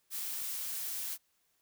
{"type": "noise", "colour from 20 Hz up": "blue", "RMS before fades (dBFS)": -38, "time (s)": [0.1, 1.18], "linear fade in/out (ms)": 50, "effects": ["white hiss -75 dBFS RMS until 1.61 s"]}